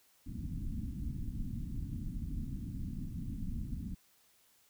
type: low-pass noise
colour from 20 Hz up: pink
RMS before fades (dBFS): -39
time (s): 0.26-3.95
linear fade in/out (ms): 10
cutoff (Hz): 270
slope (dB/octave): 48
effects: white hiss -68 dBFS RMS until 4.69 s